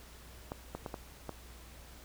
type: clicks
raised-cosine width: 1 ms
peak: -24 dBFS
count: 5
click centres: 0.519 / 0.75 / 0.862 / 0.942 / 1.293 s
effects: added 60 Hz sine -53 dBFS peak until 2.04 s + pink hiss -55 dBFS RMS until 2.04 s